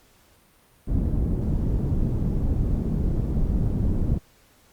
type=low-pass noise; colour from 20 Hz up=pink; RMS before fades=-23 dBFS; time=0.87-4.19 s; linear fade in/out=20 ms; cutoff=220 Hz; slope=12 dB/octave; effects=pink hiss -58 dBFS RMS until 4.72 s + Opus 48 kbps